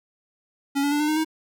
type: tone with pitch steps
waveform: square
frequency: 279.1 / 286.1 / 293.3 / 300.7 / 308.3 / 316 Hz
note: C#4 / D4 / D4 / D4 / D#4 / D#4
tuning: +12 / -45 / -2 / +41 / -16 / +27 cents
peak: -21 dBFS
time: 0.75-1.248 s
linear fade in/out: 20 ms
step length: 83 ms
effects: none